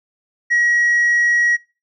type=tone with tanh clipping; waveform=sine; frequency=1907 Hz; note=A#6; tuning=39 cents sharp; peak=-13 dBFS; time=0.5-1.57 s; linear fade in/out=20 ms; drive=1 dB; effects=noise-tail reverb RT60 0.3 s tail -24 dB re dry